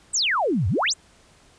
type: exponential two-way sweep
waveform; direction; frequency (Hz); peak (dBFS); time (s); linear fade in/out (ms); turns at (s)
sine; down then up; 8600 to 82.41 to 8530; -19; 0.13-0.94; 20; 0.68
effects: pink hiss -55 dBFS RMS until 1.58 s + resampled to 22050 Hz